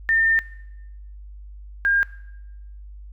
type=tone pair in turn; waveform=sine; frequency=1808 / 1610.7 Hz; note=A6 / G6; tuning=+47 / +47 cents; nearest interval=major second; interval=200 cents; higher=first; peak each=-16 dBFS; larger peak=neither; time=0.09-0.39 / 1.85-2.03 s; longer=first; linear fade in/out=0 ms; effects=noise-tail reverb RT60 0.9 s tail -18 dB re dry + added 50 Hz sine -37 dBFS peak until 3.12 s